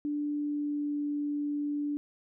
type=tone with pitch glide; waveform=sine; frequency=293.7 to 291.8 Hz; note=D4 to D4; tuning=0 to -11 cents; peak=-29 dBFS; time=0.05-1.97 s; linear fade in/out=0 ms; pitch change=-11 cents; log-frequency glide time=0.35-1.01 s; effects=none